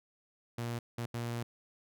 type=tone bursts at uneven times; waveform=sawtooth; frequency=118.2 Hz; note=A#2; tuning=24 cents sharp; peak=-31 dBFS; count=3; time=0.58-0.79 / 0.98-1.06 / 1.14-1.43 s; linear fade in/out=5 ms; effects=none